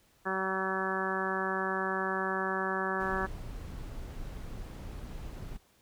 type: harmonic tone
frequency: 190 Hz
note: F#3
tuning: 46 cents sharp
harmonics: 1 / 2 / 3 / 4 / 5 / 6 / 7 / 8 / 9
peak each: -39 / -36 / -41 / -39 / -39 / -38 / -39 / -40 / -36 dBFS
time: 0.25-3.27 s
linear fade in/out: 20 ms
type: noise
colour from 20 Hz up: brown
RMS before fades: -41 dBFS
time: 2.99-5.58 s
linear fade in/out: 20 ms
effects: pink hiss -66 dBFS RMS until 5.81 s